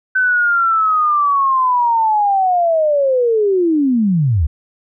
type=linear sweep; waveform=sine; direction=down; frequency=1528 to 65.41 Hz; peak=-11 dBFS; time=0.15-4.47 s; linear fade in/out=10 ms; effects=none